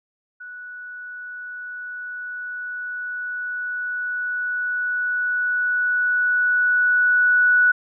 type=tone with level ramp; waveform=sine; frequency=1475 Hz; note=F#6; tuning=6 cents flat; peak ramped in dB=-34 to -12 dBFS; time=0.4-7.72 s; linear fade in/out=10 ms; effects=none